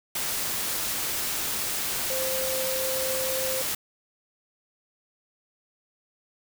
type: tone in noise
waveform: sine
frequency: 523 Hz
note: C5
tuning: 1 cent flat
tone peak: -29 dBFS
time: 2.1-3.62 s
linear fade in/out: 5 ms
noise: white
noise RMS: -29 dBFS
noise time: 0.15-3.75 s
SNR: -3 dB
effects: none